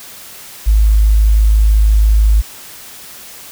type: tone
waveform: sine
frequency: 53 Hz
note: G#1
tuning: 36 cents sharp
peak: -6 dBFS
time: 0.66-2.42 s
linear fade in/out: 20 ms
effects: white hiss -34 dBFS RMS until 3.51 s